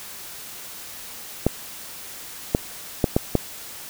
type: clicks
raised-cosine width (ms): 2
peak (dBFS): -3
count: 5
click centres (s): 1.466 / 2.549 / 3.042 / 3.165 / 3.353
effects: white hiss -38 dBFS RMS until 3.89 s

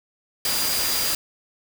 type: tone in noise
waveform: sine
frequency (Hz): 4819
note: D8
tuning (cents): +44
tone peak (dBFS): -27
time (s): 0.45-1.15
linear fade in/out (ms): 2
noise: white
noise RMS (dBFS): -24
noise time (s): 0.45-1.15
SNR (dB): -6
effects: none

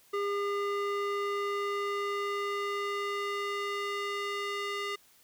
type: tone with band-pass filter sweep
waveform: square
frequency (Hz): 404.6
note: G#4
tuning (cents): -45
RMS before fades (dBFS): -33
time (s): 0.13-4.96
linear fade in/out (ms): 10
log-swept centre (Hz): 950 to 2200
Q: 0.81
effects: white hiss -62 dBFS RMS until 5.23 s

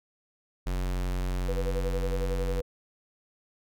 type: tone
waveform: square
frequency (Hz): 45.54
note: F#1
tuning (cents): -27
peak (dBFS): -28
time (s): 0.66-2.61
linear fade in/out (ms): 10
type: tone with tremolo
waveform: sine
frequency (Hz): 490.4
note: B4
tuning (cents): -12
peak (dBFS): -29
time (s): 1.48-2.62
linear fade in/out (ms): 10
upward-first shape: sine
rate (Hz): 11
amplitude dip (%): 80
effects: none

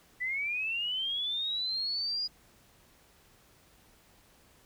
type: linear sweep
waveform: sine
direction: up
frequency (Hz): 1961 to 4918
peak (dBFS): -30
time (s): 0.2-2.28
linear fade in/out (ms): 20
effects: pink hiss -62 dBFS RMS until 4.65 s

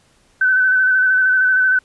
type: tone with vibrato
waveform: sine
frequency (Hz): 1519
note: F#6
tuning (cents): +45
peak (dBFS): -11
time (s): 0.41-1.79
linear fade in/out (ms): 5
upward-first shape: square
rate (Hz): 13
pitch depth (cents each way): 21
effects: pink hiss -56 dBFS RMS until 1.84 s + resampled to 24000 Hz

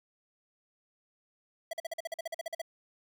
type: tone bursts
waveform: square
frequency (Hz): 659.3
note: E5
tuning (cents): 0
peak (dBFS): -34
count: 14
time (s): 1.71-2.617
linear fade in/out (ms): 5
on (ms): 23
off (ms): 45
effects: 12-bit

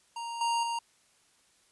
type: tone with level steps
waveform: square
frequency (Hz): 932.3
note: A#5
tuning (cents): 0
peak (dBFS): -36 / -27 / -31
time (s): 0.16-0.79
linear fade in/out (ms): 5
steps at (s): 0.41 / 0.63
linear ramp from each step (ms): 2
effects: white hiss -66 dBFS RMS until 1.71 s + resampled to 24000 Hz

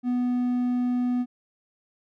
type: tone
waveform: triangle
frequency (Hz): 246.9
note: B3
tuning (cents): 0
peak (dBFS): -20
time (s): 0.03-1.26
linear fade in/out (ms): 50
effects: none

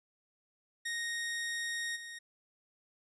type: tone with level steps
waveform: sawtooth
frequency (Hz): 1864.7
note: A#6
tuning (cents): 0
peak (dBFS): -31 / -40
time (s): 0.85-2.19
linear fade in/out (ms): 10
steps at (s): 1.95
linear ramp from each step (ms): 20
effects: resampled to 24000 Hz

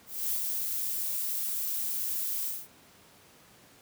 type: noise with ADSR envelope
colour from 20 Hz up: violet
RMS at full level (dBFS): -29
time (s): 0.06-2.68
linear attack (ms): 260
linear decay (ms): 67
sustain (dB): -3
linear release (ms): 230
effects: pink hiss -57 dBFS RMS until 3.81 s + high-pass 100 Hz 12 dB/octave

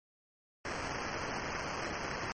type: noise with sample-and-hold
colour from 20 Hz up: violet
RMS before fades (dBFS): -38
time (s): 0.65-2.32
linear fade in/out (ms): 0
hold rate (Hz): 3675
effects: MP3 32 kbps

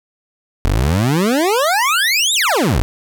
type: exponential two-way sweep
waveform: 25% pulse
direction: up then down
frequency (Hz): 41.2 to 3900 to 41.2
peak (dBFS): -9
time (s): 0.65-2.82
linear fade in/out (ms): 0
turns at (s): 2.34
effects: none

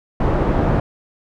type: low-pass noise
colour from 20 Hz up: pink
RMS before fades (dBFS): -17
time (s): 0.2-0.8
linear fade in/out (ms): 5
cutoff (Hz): 900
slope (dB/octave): 12
effects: none

